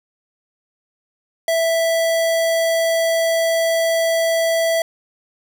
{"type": "tone", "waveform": "square", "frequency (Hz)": 659.3, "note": "E5", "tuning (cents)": 0, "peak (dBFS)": -16, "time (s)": [1.48, 4.82], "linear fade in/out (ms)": 2, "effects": []}